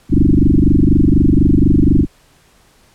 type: tone with frequency modulation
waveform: sine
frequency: 138.9 Hz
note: C#3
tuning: 4 cents sharp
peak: -7 dBFS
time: 0.09-2.07 s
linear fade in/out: 50 ms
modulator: 24.1 Hz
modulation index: 7.6
effects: pink hiss -51 dBFS RMS until 2.94 s + low-pass 12000 Hz 12 dB/octave